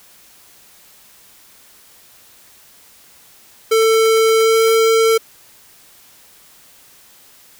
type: tone with pitch glide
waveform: square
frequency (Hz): 445.7 to 449.1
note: A4 to A4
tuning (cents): +22 to +35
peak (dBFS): -11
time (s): 3.71-5.18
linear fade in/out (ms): 10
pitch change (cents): +13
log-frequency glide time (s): 4.38-4.58
effects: white hiss -47 dBFS RMS until 7.59 s